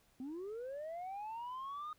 sine linear sweep, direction up, 246.9 to 1244.5 Hz, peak -39 dBFS, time 0.2-1.93 s, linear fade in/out 2 ms, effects tanh soft clip ceiling -40 dBFS + pink hiss -71 dBFS RMS until 1.98 s

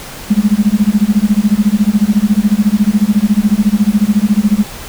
sine tone with tremolo, 208.3 Hz, G#3, 5 cents sharp, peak -4 dBFS, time 0.3-4.64 s, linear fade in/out 10 ms, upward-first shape sine, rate 14 Hz, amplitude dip 100%, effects pink hiss -29 dBFS RMS until 4.88 s

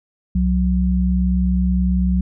sine tone pair together, 64.8 / 183.28 Hz, C2 / F#3, -16 / -16 cents, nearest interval octave + tritone, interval 1800 cents, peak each -17 dBFS, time 0.35-2.21 s, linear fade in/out 5 ms, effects none

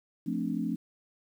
sine chord, D minor seventh, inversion first, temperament equal, 174.61 / 220 / 261.6 / 293.7 Hz, F3 / A3 / C4 / D4, 0 / 0 / 0 / 0 cents, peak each -35 / -33 / -34 / -35 dBFS, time 0.26-0.76 s, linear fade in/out 10 ms, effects 10-bit

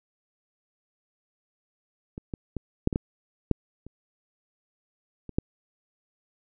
clicks, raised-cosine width 3 ms, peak -23 / -19 / -18 / -7 / -16 / -12 / -7 / -29 / -25 / -10 dBFS, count 10, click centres 2.179 / 2.338 / 2.567 / 2.874 / 2.928 / 2.959 / 3.513 / 3.866 / 5.293 / 5.385 s, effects none

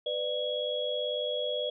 sine tone cluster, 498.8 / 597 / 3328 Hz, B4 / D5 / G#7, +17 / +28 / +3 cents, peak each -33 / -33 / -34 dBFS, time 0.06-1.7 s, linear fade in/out 5 ms, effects none

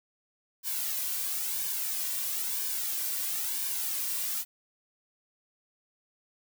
blue noise with flanger, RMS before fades -32 dBFS, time 0.63-4.45 s, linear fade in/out 50 ms, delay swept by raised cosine 1.5 to 2.37 ms, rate 1 Hz, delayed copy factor -0.65, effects none

